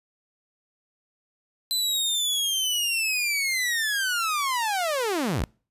sawtooth linear sweep, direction down, 4056 to 40.84 Hz, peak -20 dBFS, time 1.71-5.44 s, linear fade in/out 0 ms, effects noise-tail reverb RT60 0.4 s tail -26 dB re dry + resampled to 32000 Hz

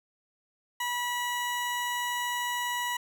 20% pulse tone, 973 Hz, B5, 26 cents flat, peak -24 dBFS, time 0.8-2.97 s, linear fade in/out 5 ms, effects none

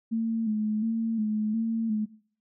sine tone with vibrato, 220 Hz, A3, in tune, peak -24 dBFS, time 0.11-2.06 s, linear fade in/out 20 ms, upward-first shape square, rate 1.4 Hz, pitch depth 48 cents each way, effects noise-tail reverb RT60 0.5 s tail -20 dB re dry

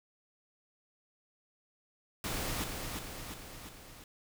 pink noise with echo, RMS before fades -36 dBFS, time 2.24-2.64 s, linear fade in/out 2 ms, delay 350 ms, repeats 4, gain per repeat -4 dB, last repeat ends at 4.04 s, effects none

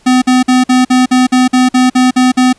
square tone bursts, 253.7 Hz, B3, 47 cents sharp, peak -6 dBFS, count 12, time 0.06-2.53 s, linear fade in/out 10 ms, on 160 ms, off 50 ms, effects pink hiss -47 dBFS RMS until 2.58 s + resampled to 22050 Hz

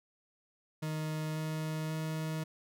40% pulse tone with pitch steps, 155.56 / 156.64 / 157.73 Hz, D#3 / D#3 / D#3, 0 / +12 / +24 cents, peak -33 dBFS, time 0.82-2.44 s, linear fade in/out 10 ms, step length 540 ms, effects none

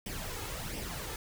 pink noise with flanger, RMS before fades -39 dBFS, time 0.06-1.16 s, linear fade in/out 2 ms, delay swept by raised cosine 0.36 to 2.36 ms, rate 1.4 Hz, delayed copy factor +0.6, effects none

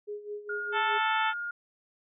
sine tone with tremolo, 415.3 Hz, G#4, in tune, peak -33 dBFS, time 0.07-0.99 s, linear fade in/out 20 ms, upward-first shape sine, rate 4.8 Hz, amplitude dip 75%
sine tone with pitch glide, 1428 to 1419 Hz, F6 to F6, +38 to +27 cents, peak -32 dBFS, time 0.49-1.51 s, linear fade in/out 5 ms, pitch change -11 cents, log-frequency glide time 0.64-0.74 s
harmonic tone, 440 Hz, A4, in tune, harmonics 2 / 3 / 4 / 5 / 6 / 7 / 8, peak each -28 / -32 / -34 / -36 / -38 / -39 / -40 dBFS, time 0.72-1.34 s, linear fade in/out 50 ms
effects none

